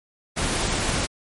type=noise; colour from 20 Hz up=pink; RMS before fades=-24 dBFS; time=0.36-1.07 s; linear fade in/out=20 ms; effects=MP3 48 kbps